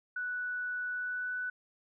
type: tone with pitch glide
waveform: sine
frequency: 1480 to 1491.2 Hz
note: F#6 to F#6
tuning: 0 to +13 cents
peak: -33 dBFS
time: 0.16-1.5 s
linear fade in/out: 5 ms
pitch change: +13 cents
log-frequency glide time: 0.91-1.33 s
effects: none